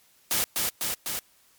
white noise with echo, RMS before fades -25 dBFS, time 0.31-0.44 s, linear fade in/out 0 ms, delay 250 ms, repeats 3, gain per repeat -2 dB, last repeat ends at 1.19 s, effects white hiss -61 dBFS RMS until 1.58 s + MP3 96 kbps

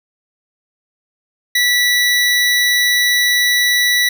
25% pulse tone, 1957 Hz, B6, 16 cents flat, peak -8 dBFS, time 1.55-4.09 s, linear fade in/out 5 ms, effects none

